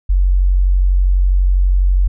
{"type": "tone", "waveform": "sine", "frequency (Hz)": 46.09, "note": "F#1", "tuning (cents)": -6, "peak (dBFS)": -9, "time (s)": [0.09, 2.08], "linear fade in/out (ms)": 10, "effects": []}